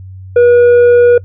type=tone with tanh clipping; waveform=sine; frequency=482.8 Hz; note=B4; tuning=39 cents flat; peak=-4 dBFS; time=0.36-1.18 s; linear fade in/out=5 ms; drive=5 dB; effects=noise-tail reverb RT60 0.1 s tail -23 dB re dry + added 94 Hz sine -27 dBFS peak until 1.24 s